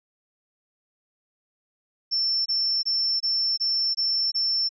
sine tone bursts, 5380 Hz, E8, 34 cents sharp, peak -21 dBFS, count 7, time 2.11-4.692 s, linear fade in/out 20 ms, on 350 ms, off 22 ms, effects none

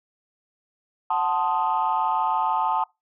sine chord, F# diminished seventh, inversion none, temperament equal, 740 / 880 / 1046.5 / 1244.5 Hz, F#5 / A5 / C6 / Eb6, 0 / 0 / 0 / 0 cents, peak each -27 / -22 / -27 / -28 dBFS, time 1.1-2.84 s, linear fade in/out 5 ms, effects noise-tail reverb RT60 0.2 s tail -24 dB re dry + tanh soft clip ceiling -13 dBFS

